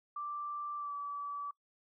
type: tone with pitch glide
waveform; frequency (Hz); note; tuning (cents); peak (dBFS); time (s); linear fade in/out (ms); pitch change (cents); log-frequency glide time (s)
sine; 1174.7 to 1150.5; D6 to D6; 0 to -36; -37; 0.16-1.51; 5; -36; 0.77-0.93
effects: noise-tail reverb RT60 0.1 s tail -25 dB re dry